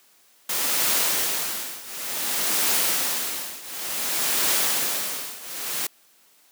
white noise with tremolo, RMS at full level -21 dBFS, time 0.49-5.87 s, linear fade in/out 5 ms, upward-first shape triangle, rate 0.56 Hz, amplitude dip 90%, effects white hiss -58 dBFS RMS until 6.51 s + high-pass 200 Hz 12 dB/octave

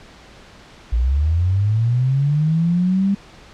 sine linear sweep, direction up, 55 to 200.8 Hz, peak -14 dBFS, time 0.92-3.15 s, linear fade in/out 10 ms, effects pink hiss -44 dBFS RMS until 3.53 s + low-pass 5000 Hz 12 dB/octave

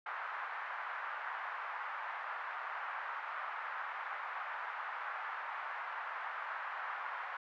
white band-pass noise, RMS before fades -42 dBFS, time 0.06-7.37 s, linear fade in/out 5 ms, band 850 to 1600 Hz, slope 24 dB/octave, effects none

